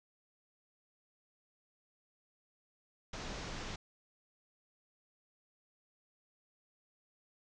pink low-pass noise, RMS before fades -43 dBFS, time 3.13-3.76 s, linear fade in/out 5 ms, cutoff 6800 Hz, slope 48 dB/octave, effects none

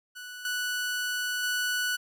sawtooth tone with level steps, 1480 Hz, F#6, in tune, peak -36 / -25 / -23 dBFS, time 0.15-1.97 s, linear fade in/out 20 ms, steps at 0.45 / 1.43 s, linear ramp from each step 2 ms, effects none

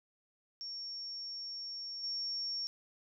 sine tone with level steps, 5500 Hz, F8, 27 cents flat, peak -40 / -35 dBFS, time 0.61-2.67 s, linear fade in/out 0 ms, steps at 2.03 s, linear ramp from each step 10 ms, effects none

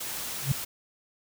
white noise, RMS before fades -35 dBFS, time 0-0.65 s, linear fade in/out 10 ms
sine tone with exponential growth, 135.7 Hz, C#3, 36 cents flat, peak -18 dBFS, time 0.4-0.52 s, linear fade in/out 5 ms, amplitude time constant 26 ms
effects none

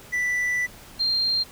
triangle / sine tone pair in turn, 1975.5 / 4186 Hz, B6 / C8, 0 / 0 cents, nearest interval octave + minor second, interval 1300 cents, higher second, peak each -20 dBFS, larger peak neither, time 0.12-0.67 / 0.99-1.44 s, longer first, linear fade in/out 20 ms, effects pink hiss -46 dBFS RMS until 1.51 s

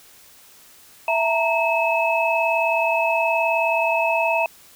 sine tone cluster, 663 / 894 / 933 / 2590 Hz, E5 / A5 / A#5 / E7, +10 / +27 / +1 / -31 cents, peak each -21 / -29 / -23 / -22 dBFS, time 1.08-4.46 s, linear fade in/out 2 ms, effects white hiss -49 dBFS RMS until 4.75 s

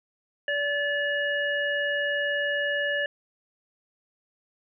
harmonic tone, 577 Hz, D5, 31 cents flat, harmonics 1 / 3 / 5, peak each -29 / -26 / -34 dBFS, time 0.48-3.06 s, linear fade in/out 2 ms, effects none

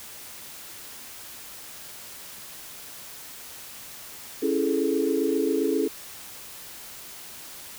sine chord, A major seventh, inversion first, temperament just, 275 / 330 / 412.5 / 440 Hz, C#4 / E4 / G#4 / A4, -14 / +2 / -12 / 0 cents, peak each -27 dBFS, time 4.42-5.88 s, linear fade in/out 10 ms, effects white hiss -42 dBFS RMS until 7.78 s

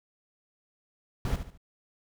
brown noise with echo, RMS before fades -28 dBFS, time 1.25-1.36 s, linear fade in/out 2 ms, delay 72 ms, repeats 3, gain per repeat -9 dB, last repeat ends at 1.576 s, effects none

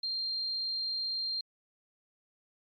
sine tone, 4186 Hz, C8, in tune, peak -31 dBFS, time 0.03-1.41 s, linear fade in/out 5 ms, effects MP3 32 kbps

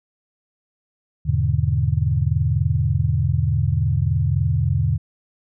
sine chord, E dominant seventh, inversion none, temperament equal with one note detuned, 82.41 / 102.87 / 123.47 / 146.83 Hz, E2 / G#2 / B2 / D3, 0 / -16 / 0 / 0 cents, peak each -22 dBFS, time 1.25-4.98 s, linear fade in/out 20 ms, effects none

